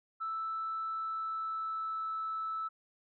sine tone with pitch glide, 1318.5 to 1310.9 Hz, E6 to E6, 0 to -10 cents, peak -33 dBFS, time 0.2-2.69 s, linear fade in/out 20 ms, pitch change -10 cents, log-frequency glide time 0.89-2.13 s, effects tanh soft clip ceiling -29 dBFS

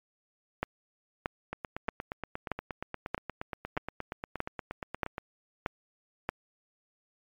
two click trains, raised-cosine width 0.5 ms, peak -14 / -20 dBFS, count 10 / 32, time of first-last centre 0.63-6.29 / 1.53-5.181 s, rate 1.59 / 8.49 Hz, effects MP3 96 kbps

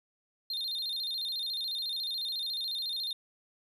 triangle tone with vibrato, 3905 Hz, B7, 20 cents flat, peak -31 dBFS, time 0.5-3.13 s, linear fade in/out 2 ms, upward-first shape square, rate 14 Hz, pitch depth 120 cents each way, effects none

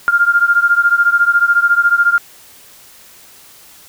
sine beating tone pair, 1396.9 / 1410.9 Hz, F6 / F6, 0 / +17 cents, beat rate 14 Hz, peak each -11 / -13 dBFS, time 0.08-2.18 s, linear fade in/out 0 ms, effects white hiss -42 dBFS RMS until 3.88 s

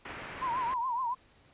white low-pass noise, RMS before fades -43 dBFS, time 0.05-0.74 s, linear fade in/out 5 ms, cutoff 2400 Hz, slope 24 dB/octave
sine tone with vibrato, 986 Hz, B5, 3 cents flat, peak -29 dBFS, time 0.41-1.15 s, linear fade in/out 20 ms, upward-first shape triangle, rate 7.1 Hz, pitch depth 140 cents each way
effects pink hiss -62 dBFS RMS until 1.53 s + resampled to 8000 Hz

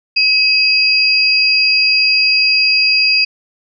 sine tone pair together, 2553 / 4819 Hz, D#7 / D8, +44 / +44 cents, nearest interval major seventh, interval 1100 cents, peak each -12 dBFS, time 0.16-3.25 s, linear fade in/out 10 ms, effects none

